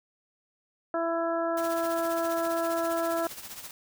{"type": "harmonic tone", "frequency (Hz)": 333.3, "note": "E4", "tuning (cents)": 19, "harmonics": [1, 2, 3, 4, 5], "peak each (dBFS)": [-32, -28, -37, -34, -41], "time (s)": [0.94, 3.27], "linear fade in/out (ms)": 2}
{"type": "noise with tremolo", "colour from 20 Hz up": "white", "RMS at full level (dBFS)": -39, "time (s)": [1.57, 3.71], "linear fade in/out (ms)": 2, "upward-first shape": "triangle", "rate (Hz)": 15, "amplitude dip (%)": 70}
{"effects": []}